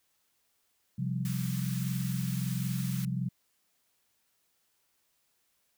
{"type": "chord", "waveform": "sine", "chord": "C suspended fourth", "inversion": "none", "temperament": "equal", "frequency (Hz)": [130.81, 174.61, 196], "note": ["C3", "F3", "G3"], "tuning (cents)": [0, 0, 0], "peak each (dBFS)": [-32, -34, -37], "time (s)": [0.98, 3.29], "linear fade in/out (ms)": 10}
{"type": "band-stop noise", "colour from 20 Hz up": "white", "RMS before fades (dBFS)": -44, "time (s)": [1.25, 3.05], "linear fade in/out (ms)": 2, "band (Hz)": [210, 1100], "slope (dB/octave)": 24}
{"effects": ["white hiss -74 dBFS RMS until 5.77 s"]}